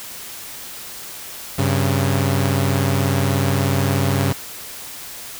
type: tone pair together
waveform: sawtooth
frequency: 96.38 / 136.3 Hz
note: G2 / C#3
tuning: -29 / -29 cents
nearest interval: tritone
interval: 600 cents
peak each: -15 dBFS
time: 1.58-4.33 s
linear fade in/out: 10 ms
effects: white hiss -34 dBFS RMS until 5.39 s